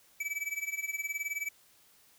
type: tone with tremolo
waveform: square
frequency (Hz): 2300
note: D7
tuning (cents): -37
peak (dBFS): -31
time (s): 0.2-1.49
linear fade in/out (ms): 5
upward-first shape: sine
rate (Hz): 19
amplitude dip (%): 85
effects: white hiss -63 dBFS RMS until 2.18 s